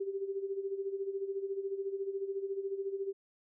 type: tone with tremolo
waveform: sine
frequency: 392 Hz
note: G4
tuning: in tune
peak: -31 dBFS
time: 0-3.13 s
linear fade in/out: 10 ms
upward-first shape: sine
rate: 14 Hz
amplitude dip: 70%
effects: none